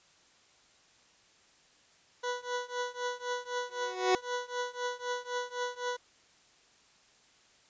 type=tone with tremolo; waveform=20% pulse; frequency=491.8 Hz; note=B4; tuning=7 cents flat; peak=-25 dBFS; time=2.23-5.97 s; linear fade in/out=10 ms; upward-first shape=triangle; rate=3.9 Hz; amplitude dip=95%
type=tone with exponential growth; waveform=25% pulse; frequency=370 Hz; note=F#4; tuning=in tune; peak=-18 dBFS; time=3.69-4.15 s; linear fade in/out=1 ms; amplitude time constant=98 ms
effects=white hiss -63 dBFS RMS until 7.69 s + resampled to 16000 Hz